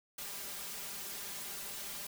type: noise with comb filter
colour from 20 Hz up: white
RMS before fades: -43 dBFS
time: 0.18-2.07 s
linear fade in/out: 5 ms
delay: 5 ms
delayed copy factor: +0.85
effects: none